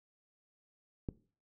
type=click; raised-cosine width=3 ms; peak=-23 dBFS; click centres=1.088 s; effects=noise-tail reverb RT60 0.4 s tail -19 dB re dry